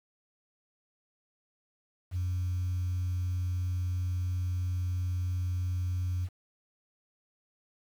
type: tone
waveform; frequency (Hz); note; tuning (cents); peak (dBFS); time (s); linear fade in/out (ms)
sine; 90.3; F#2; -42; -27; 2.11-6.29; 50
effects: tanh soft clip ceiling -25 dBFS + 9-bit